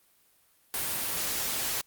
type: noise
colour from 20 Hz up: white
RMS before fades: -31 dBFS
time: 0.74-1.81 s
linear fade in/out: 0 ms
effects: white hiss -65 dBFS RMS until 1.86 s + Opus 32 kbps